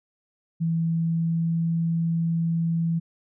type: tone with pitch glide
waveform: sine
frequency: 164.81 to 166.05 Hz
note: E3 to E3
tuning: 0 to +13 cents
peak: -21 dBFS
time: 0.6-3 s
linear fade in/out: 20 ms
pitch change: +13 cents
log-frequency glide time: 0.8-1.71 s
effects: none